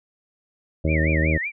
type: harmonic tone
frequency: 78.5 Hz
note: D#2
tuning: 16 cents sharp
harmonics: 1 / 2 / 3 / 4 / 5 / 6 / 7 / 8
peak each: -21 / -24 / -31 / -27 / -33 / -34 / -29 / -36 dBFS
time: 0.84-1.38 s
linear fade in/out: 10 ms
type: tone with vibrato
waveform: sine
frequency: 2081 Hz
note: C7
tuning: 10 cents flat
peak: -24 dBFS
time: 0.87-1.52 s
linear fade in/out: 50 ms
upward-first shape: sine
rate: 5.3 Hz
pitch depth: 250 cents each way
effects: none